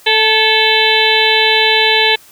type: harmonic tone with a mistuned harmonic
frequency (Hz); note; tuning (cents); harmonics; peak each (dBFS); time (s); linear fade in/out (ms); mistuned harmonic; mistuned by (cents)
440; A4; 0; 1 / 2 / 4 / 5 / 6 / 7 / 8 / 9; -17 / -17 / -17 / -17 / -17 / -17 / -17 / -17; 0.06-2.16; 10; 4; -39
effects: white hiss -43 dBFS RMS until 2.31 s